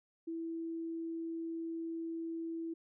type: tone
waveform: sine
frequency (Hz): 329.6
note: E4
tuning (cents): 0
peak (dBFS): -37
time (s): 0.27-2.74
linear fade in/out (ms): 10
effects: none